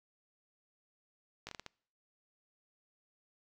slowing click train, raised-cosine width 0.2 ms, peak -26 dBFS, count 6, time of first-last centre 1.47-1.663 s, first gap 18 ms, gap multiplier 1.39, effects noise-tail reverb RT60 0.6 s tail -26 dB re dry

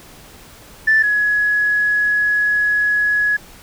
sine tone pair in turn, 1760 / 1682.8 Hz, A6 / G#6, 0 / +22 cents, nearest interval minor second, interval 78 cents, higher first, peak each -9 / -13 dBFS, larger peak first, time 0.87-1.03 / 1.03-3.37 s, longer second, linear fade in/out 10 ms, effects tanh soft clip ceiling -5 dBFS + pink hiss -42 dBFS RMS until 3.62 s

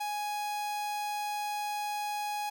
45% pulse tone, 832 Hz, G#5, 3 cents sharp, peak -32 dBFS, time 0-2.5 s, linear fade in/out 10 ms, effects none

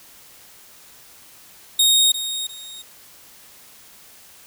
sawtooth tone with echo, 3729 Hz, A#7, in tune, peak -10 dBFS, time 1.79-2.12 s, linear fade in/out 5 ms, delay 350 ms, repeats 2, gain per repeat -11 dB, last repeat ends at 2.82 s, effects white hiss -47 dBFS RMS until 4.46 s

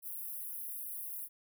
white high-pass noise, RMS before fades -42 dBFS, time 0.02-1.29 s, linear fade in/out 50 ms, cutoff 10000 Hz, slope 96 dB/octave, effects none

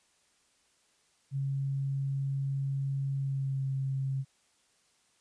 sine tone with pitch glide, 137.2 to 134.77 Hz, C#3 to C#3, -17 to -48 cents, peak -29 dBFS, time 1.31-4.25 s, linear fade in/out 50 ms, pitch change -31 cents, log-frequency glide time 3.18-3.64 s, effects white hiss -69 dBFS RMS until 5.2 s + resampled to 22050 Hz

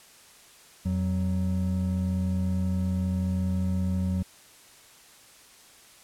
triangle tone pair together, 86.87 / 186 Hz, F2 / F#3, -9 / +9 cents, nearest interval octave + minor second, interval 1318 cents, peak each -25 dBFS, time 0.85-4.23 s, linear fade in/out 10 ms, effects white hiss -53 dBFS RMS until 6.03 s + low-pass 11000 Hz 12 dB/octave

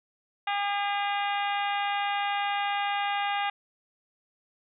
harmonic tone with a mistuned harmonic, 404.7 Hz, G#4, 45 cents flat, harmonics 2 / 3 / 4 / 5 / 6 / 7 / 8 / 9, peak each -28 / -35 / -36 / -36 / -38 / -38 / -43 / -44 dBFS, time 0.47-3.5 s, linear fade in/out 5 ms, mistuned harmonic 8, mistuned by +40 cents, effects none

